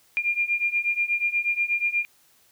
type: beating tone pair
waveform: sine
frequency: 2399 / 2407.3 Hz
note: D7 / D7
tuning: +36 / +42 cents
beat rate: 8.3 Hz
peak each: -26 / -24 dBFS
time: 0.17-2.05 s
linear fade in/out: 0 ms
effects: white hiss -60 dBFS RMS until 2.51 s